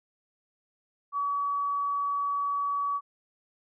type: tone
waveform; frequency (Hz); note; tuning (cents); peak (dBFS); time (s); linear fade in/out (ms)
sine; 1137; C#6; +44; -26; 1.12-3.01; 50
effects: none